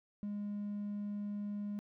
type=tone; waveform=triangle; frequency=205.6 Hz; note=G#3; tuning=17 cents flat; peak=-34 dBFS; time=0.23-1.79 s; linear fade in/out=0 ms; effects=tanh soft clip ceiling -32 dBFS